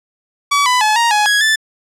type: tone with pitch steps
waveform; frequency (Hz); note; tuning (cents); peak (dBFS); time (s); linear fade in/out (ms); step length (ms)
sawtooth; 1141 / 998 / 856 / 935 / 839 / 1664 / 1756; C#6 / B5 / A5 / A#5 / G#5 / G#6 / A6; +50 / +18 / -48 / +5 / +17 / +3 / -4; -7; 0.51-1.56; 10; 150
effects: low-pass 9000 Hz 12 dB/octave